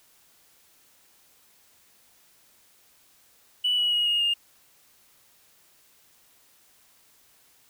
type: tone with pitch steps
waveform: triangle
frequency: 2960 / 2926 / 2892 / 2859 / 2826 Hz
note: F#7 / F#7 / F#7 / F7 / F7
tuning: 0 / -20 / -40 / +40 / +20 cents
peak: -18 dBFS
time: 3.64-4.34 s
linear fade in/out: 10 ms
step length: 140 ms
effects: tanh soft clip ceiling -18 dBFS + white hiss -60 dBFS RMS until 7.69 s